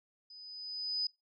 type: tone with level ramp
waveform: sine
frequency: 4995 Hz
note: D#8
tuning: 6 cents sharp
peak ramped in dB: -50 to -29 dBFS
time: 0.3-1.07 s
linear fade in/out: 5 ms
effects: noise-tail reverb RT60 0.2 s tail -22 dB re dry